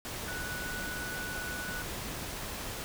sine tone in noise, 1478 Hz, F#6, 2 cents flat, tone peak -38 dBFS, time 0.28-1.82 s, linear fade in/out 0 ms, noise pink, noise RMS -39 dBFS, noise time 0.05-2.84 s, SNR -2 dB, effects none

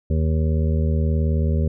harmonic tone, 78.8 Hz, D#2, 23 cents sharp, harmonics 1 / 2 / 3 / 5 / 6 / 7, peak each -18 / -24 / -28 / -32 / -34 / -35 dBFS, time 0.1-1.68 s, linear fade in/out 5 ms, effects none

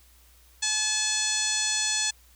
harmonic tone, 860 Hz, A5, 40 cents flat, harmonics 1 / 2 / 3 / 4 / 5 / 6 / 7 / 8 / 9 / 10, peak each -41 / -34 / -35 / -32 / -31 / -37 / -31 / -32 / -33 / -36 dBFS, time 0.62-2.11 s, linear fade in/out 10 ms, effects added 60 Hz sine -56 dBFS peak until 2.35 s + white hiss -59 dBFS RMS until 2.35 s

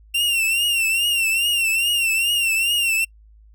45% pulse tone with vibrato, 2747 Hz, F7, 29 cents flat, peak -17 dBFS, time 0.14-3.05 s, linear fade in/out 10 ms, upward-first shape triangle, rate 2.4 Hz, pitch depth 94 cents each way, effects noise-tail reverb RT60 0.1 s tail -26 dB re dry + added 53 Hz sine -46 dBFS peak until 3.54 s

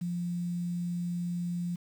sine tone with quantisation, 174.61 Hz, F3, in tune, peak -30 dBFS, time 0.01-1.76 s, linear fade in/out 10 ms, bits 9, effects none

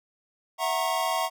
square chord, F# dominant seventh, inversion third, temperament equal with one note detuned, 659.3 / 740 / 932.3 / 1087.8 Hz, E5 / F#5 / A#5 / C#6, 0 / 0 / 0 / -33 cents, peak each -31 dBFS, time 0.58-1.3 s, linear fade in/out 50 ms, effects none

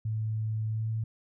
sine tone with pitch glide, 109.4 to 111.25 Hz, A2 to A2, -9 to +20 cents, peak -28 dBFS, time 0.05-1.04 s, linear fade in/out 5 ms, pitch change +29 cents, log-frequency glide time 0.69-0.89 s, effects none

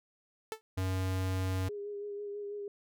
sawtooth tone with exponential decay, 439.8 Hz, A4, 1 cent flat, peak -28 dBFS, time 0.52-0.61 s, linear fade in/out 0 ms, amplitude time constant 19 ms
square tone, 93.8 Hz, F#2, 24 cents sharp, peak -31 dBFS, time 0.77-1.69 s, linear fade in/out 10 ms
sine tone with vibrato, 409.2 Hz, G#4, 26 cents flat, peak -37 dBFS, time 1.69-2.68 s, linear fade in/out 2 ms, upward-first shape sine, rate 6.1 Hz, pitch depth 24 cents each way
effects none

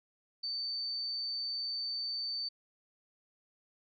sine tone, 4561 Hz, C#8, 49 cents sharp, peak -34 dBFS, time 0.43-2.49 s, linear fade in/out 10 ms, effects none

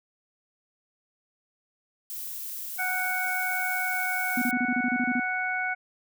violet noise, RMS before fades -36 dBFS, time 2.1-4.51 s, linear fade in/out 0 ms
harmonic tone, 740 Hz, F#5, in tune, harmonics 1 / 2 / 3, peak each -32 / -29 / -31 dBFS, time 2.78-5.75 s, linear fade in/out 20 ms
sine tone bursts, 246.9 Hz, B3, in tune, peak -24 dBFS, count 11, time 4.37-5.199 s, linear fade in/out 5 ms, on 49 ms, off 29 ms
effects none

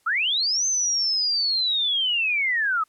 sine linear two-way sweep, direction up then down, 1236 to 6272 to 1236 Hz, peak -20 dBFS, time 0.06-2.84 s, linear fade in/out 10 ms, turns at 0.66 s, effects white hiss -65 dBFS RMS until 2.88 s + low-pass 12000 Hz 12 dB/octave

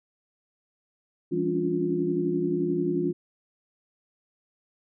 sine tone cluster, 167.6 / 200 / 279.1 / 290.5 / 352.3 Hz, E3 / G3 / C#4 / D4 / F4, +29 / +35 / +12 / -19 / +15 cents, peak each -31 / -34 / -32 / -31 / -26 dBFS, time 1.31-3.13 s, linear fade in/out 20 ms, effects none

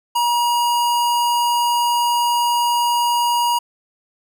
square tone, 955 Hz, A#5, 42 cents sharp, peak -16 dBFS, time 0.15-3.59 s, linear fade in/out 10 ms, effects none

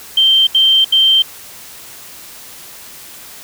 sine tone bursts, 3136 Hz, G7, in tune, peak -7 dBFS, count 3, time 0.17-1.222 s, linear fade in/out 5 ms, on 300 ms, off 76 ms, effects white hiss -35 dBFS RMS until 3.43 s

